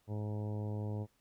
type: harmonic tone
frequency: 105.4 Hz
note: G#2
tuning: 26 cents sharp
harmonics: 1 / 2 / 3 / 4 / 5 / 6 / 7 / 8 / 9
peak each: -36 / -44 / -48 / -48 / -50 / -55 / -57 / -57 / -59 dBFS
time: 0.07-1.07 s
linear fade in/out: 50 ms
effects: pink hiss -74 dBFS RMS until 1.2 s